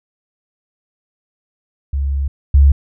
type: tone pair in turn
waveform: sine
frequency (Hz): 69.3 / 69.86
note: C#2 / C#2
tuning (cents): 0 / +14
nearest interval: unison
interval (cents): 14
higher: second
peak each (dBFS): -15 / -5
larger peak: second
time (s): 1.93-2.28 / 2.54-2.72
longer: first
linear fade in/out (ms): 5
effects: none